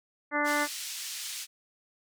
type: harmonic tone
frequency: 293.7 Hz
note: D4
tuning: in tune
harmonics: 1 / 2 / 3 / 4 / 5 / 6 / 7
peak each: -33 / -33 / -33 / -33 / -33 / -33 / -33 dBFS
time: 0.31-0.68 s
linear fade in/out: 50 ms
type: band-pass noise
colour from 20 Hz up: white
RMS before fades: -38 dBFS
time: 0.44-1.47 s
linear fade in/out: 50 ms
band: 2600 to 7900 Hz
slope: 12 dB/octave
effects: none